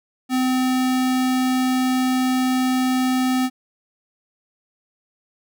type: tone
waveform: square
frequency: 256.6 Hz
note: C4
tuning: 34 cents flat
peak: -18 dBFS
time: 0.29-3.5 s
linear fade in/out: 50 ms
effects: none